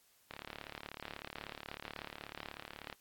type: click train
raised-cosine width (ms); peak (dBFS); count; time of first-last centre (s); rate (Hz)
0.3; -27; 96; 0.31-2.927; 36.3
effects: white hiss -69 dBFS RMS until 3 s + AAC 64 kbps